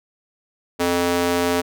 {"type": "tone with high-pass filter", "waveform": "square", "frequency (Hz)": 87.31, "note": "F2", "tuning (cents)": 0, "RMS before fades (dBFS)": -20, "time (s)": [0.79, 1.62], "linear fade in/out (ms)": 20, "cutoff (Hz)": 350, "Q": 1.3, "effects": []}